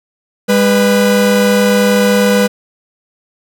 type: tone pair together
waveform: 45% pulse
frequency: 202.2 / 493.9 Hz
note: G#3 / B4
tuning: -46 / 0 cents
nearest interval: octave + minor third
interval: 1546 cents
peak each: -11 dBFS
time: 0.48-2.48 s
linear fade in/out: 20 ms
effects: none